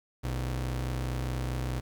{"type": "ring-modulated tone", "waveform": "45% pulse", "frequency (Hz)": 92.5, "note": "F#2", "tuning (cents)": 0, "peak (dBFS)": -27, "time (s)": [0.23, 1.81], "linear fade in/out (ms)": 20, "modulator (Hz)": 32.4, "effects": ["10-bit"]}